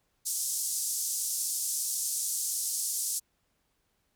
white band-pass noise, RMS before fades -32 dBFS, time 0.25-3.2 s, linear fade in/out 20 ms, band 5700 to 11000 Hz, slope 24 dB/octave, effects pink hiss -75 dBFS RMS until 4.15 s

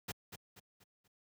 pink noise with echo, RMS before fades -40 dBFS, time 0.08-0.12 s, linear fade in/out 10 ms, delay 240 ms, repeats 4, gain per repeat -8 dB, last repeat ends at 1.08 s, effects high-pass 60 Hz 12 dB/octave

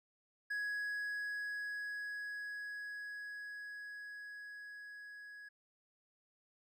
triangle tone with level ramp, 1670 Hz, G#6, 9 cents sharp, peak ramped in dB -34 to -48 dBFS, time 0.5-5.49 s, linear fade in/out 10 ms, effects none

